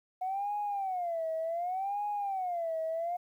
sine tone with vibrato, 730 Hz, F#5, 24 cents flat, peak -30 dBFS, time 0.21-3.17 s, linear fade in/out 10 ms, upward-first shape sine, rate 0.67 Hz, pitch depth 220 cents each way, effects tanh soft clip ceiling -26 dBFS + 11-bit

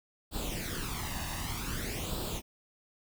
pink noise with flanger, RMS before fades -36 dBFS, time 0.31-2.42 s, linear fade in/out 50 ms, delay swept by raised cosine 0.24 to 1.1 ms, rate 0.53 Hz, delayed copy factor +0.7, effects none

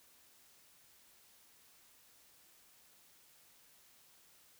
silence, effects white hiss -65 dBFS RMS until 4.59 s

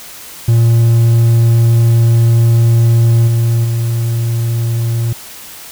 triangle tone with level steps, 116 Hz, A#2, 8 cents flat, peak -4 / -7 / -10 dBFS, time 0.48-5.13 s, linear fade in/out 5 ms, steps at 3.27 / 3.64 s, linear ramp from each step 10 ms, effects white hiss -32 dBFS RMS until 5.71 s

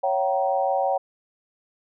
sine tone cluster, 554 / 680 / 766 / 942 Hz, C#5 / F5 / G5 / A#5, -1 / -46 / -40 / +18 cents, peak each -24 / -29 / -23 / -31 dBFS, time 0.03-0.98 s, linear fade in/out 10 ms, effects none

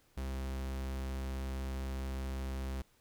45% pulse tone, 66.1 Hz, C2, 18 cents sharp, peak -36 dBFS, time 0.17-2.82 s, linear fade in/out 5 ms, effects pink hiss -69 dBFS RMS until 3 s

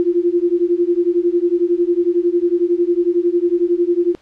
sine beating tone pair, 343.2 / 354.2 Hz, F4 / F4, -30 / +24 cents, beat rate 11 Hz, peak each -16 dBFS, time 0-4.15 s, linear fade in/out 0 ms, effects pink hiss -53 dBFS RMS until 4.21 s + low-pass 5000 Hz 12 dB/octave

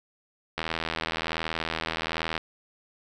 click train, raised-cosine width 0.3 ms, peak -12 dBFS, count 147, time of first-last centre 0.58-2.378 s, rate 81.2 Hz, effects none

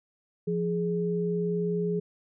sine tone pair together, 173.4 / 418.2 Hz, F3 / G#4, -12 / +12 cents, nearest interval octave + minor third, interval 1524 cents, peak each -28 dBFS, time 0.47-2 s, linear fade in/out 10 ms, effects none

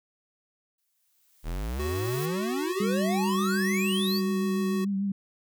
blue noise with exponential growth, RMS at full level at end -38 dBFS, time 0.78-2.26 s, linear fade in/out 5 ms, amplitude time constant 320 ms
square exponential sweep, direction up, 37.05 to 4938 Hz, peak -30 dBFS, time 1.43-4.22 s, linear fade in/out 50 ms
square tone, 371 Hz, F#4, 5 cents sharp, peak -31 dBFS, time 1.79-4.85 s, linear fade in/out 10 ms
sine tone with vibrato, 197.3 Hz, G3, 11 cents sharp, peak -25 dBFS, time 2.8-5.12 s, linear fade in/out 5 ms, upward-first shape triangle, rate 6.8 Hz, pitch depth 43 cents each way
effects none

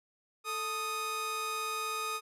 sawtooth tone pair together, 440.3 / 1244.5 Hz, A4 / D#6, +1 / 0 cents, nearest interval octave + tritone, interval 1799 cents, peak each -38 / -30 dBFS, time 0.44-2.21 s, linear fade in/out 50 ms, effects resampled to 32000 Hz

